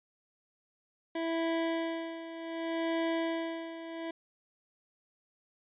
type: tone with tremolo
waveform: 25% pulse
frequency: 329.6 Hz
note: E4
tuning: in tune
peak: -25 dBFS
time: 1.15-4.11 s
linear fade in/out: 5 ms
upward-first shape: sine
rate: 0.66 Hz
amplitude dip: 75%
effects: resampled to 8000 Hz